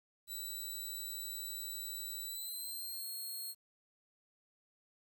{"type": "tone with pitch glide", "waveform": "5% pulse", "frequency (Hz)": [3951, 4259], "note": ["B7", "C8"], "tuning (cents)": [0, 30], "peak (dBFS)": -34, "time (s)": [0.27, 3.55], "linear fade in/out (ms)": 50, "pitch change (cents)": 130, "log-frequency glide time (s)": [2.25, 3.05], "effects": ["11-bit"]}